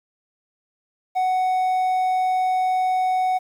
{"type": "tone", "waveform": "triangle", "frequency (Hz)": 743, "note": "F#5", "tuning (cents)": 7, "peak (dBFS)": -16, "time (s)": [1.15, 3.39], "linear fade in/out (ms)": 20, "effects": ["9-bit"]}